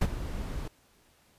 brown noise with ADSR envelope, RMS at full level -21 dBFS, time 0.01-0.68 s, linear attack 9 ms, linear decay 49 ms, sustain -14 dB, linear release 4 ms, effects pink hiss -64 dBFS RMS until 1.38 s + resampled to 32000 Hz

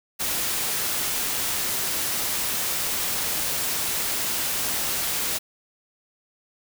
white noise, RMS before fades -26 dBFS, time 0.19-5.39 s, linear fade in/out 20 ms, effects none

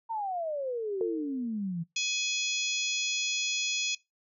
sine exponential sweep, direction down, 932.3 to 161.4 Hz, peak -30 dBFS, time 0.09-1.84 s, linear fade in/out 20 ms
sine tone with exponential decay, 449.7 Hz, A4, 38 cents sharp, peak -25 dBFS, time 1.01-1.61 s, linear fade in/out 1 ms, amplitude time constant 130 ms
harmonic tone, 840 Hz, G#5, 19 cents sharp, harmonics 3 / 4 / 5 / 6 / 7 / 8, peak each -32 / -33 / -38 / -38 / -39 / -35 dBFS, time 1.96-3.95 s, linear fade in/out 5 ms
effects noise-tail reverb RT60 0.2 s tail -22 dB re dry

